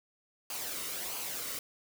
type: noise with flanger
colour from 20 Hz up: white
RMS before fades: -38 dBFS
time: 0.5-1.59 s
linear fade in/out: 2 ms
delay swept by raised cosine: 0.54 to 1.22 ms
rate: 1.5 Hz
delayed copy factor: -0.5
effects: none